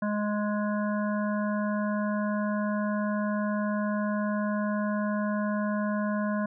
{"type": "harmonic tone", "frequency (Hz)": 208.6, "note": "G#3", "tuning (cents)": 8, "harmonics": [1, 3, 5, 7, 8], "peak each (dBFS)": [-27, -33, -36, -39, -42], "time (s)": [0.02, 6.46], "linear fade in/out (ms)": 5, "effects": []}